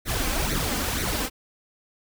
pink noise with flanger, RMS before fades -26 dBFS, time 0.05-1.3 s, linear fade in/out 50 ms, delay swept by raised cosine 0.49 to 3.99 ms, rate 2.1 Hz, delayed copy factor +0.75, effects none

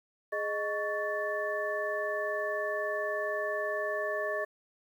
sine tone cluster, 418.4 / 620 / 1119 / 1758 Hz, G#4 / D#5 / C#6 / A6, +13 / -6 / +16 / -2 cents, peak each -37 / -33 / -39 / -35 dBFS, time 0.32-4.45 s, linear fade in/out 10 ms, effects 10-bit

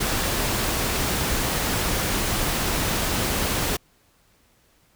pink noise, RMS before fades -24 dBFS, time 0-3.77 s, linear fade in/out 10 ms, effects pink hiss -61 dBFS RMS until 4.95 s

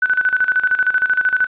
sine tone with tremolo, 1503 Hz, F#6, 27 cents sharp, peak -11 dBFS, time 0.02-1.47 s, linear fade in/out 5 ms, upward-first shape square, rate 13 Hz, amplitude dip 75%, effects resampled to 8000 Hz + 8-bit

